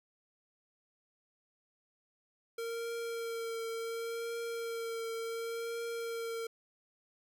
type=tone with vibrato; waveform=square; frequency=460 Hz; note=A#4; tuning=23 cents flat; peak=-37 dBFS; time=2.58-6.47 s; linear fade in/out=5 ms; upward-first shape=triangle; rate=0.69 Hz; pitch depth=20 cents each way; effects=none